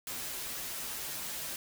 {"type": "noise with comb filter", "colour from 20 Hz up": "white", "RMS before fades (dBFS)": -39, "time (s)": [0.07, 1.56], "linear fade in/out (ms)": 2, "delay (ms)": 10, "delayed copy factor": -0.55, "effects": []}